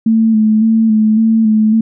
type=tone with vibrato; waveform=sine; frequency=220 Hz; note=A3; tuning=in tune; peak=-7 dBFS; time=0.06-1.81 s; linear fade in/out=5 ms; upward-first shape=square; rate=1.8 Hz; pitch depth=28 cents each way; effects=none